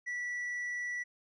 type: tone with tanh clipping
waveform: sine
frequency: 1954 Hz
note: B6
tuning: 19 cents flat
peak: -35 dBFS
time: 0.06-1.04 s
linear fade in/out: 20 ms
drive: 3 dB
effects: none